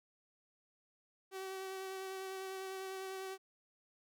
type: tone with vibrato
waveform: sawtooth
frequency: 381.4 Hz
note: G4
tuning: 47 cents flat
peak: -38 dBFS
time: 1.31-3.38 s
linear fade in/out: 50 ms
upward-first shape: triangle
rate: 10 Hz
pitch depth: 18 cents each way
effects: none